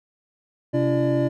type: tone cluster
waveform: triangle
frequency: 130.1 / 286.8 / 339.4 / 597 Hz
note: C3 / D4 / F4 / D5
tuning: -9 / -41 / -49 / +28 cents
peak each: -22 dBFS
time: 0.73-1.29 s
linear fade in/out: 20 ms
effects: none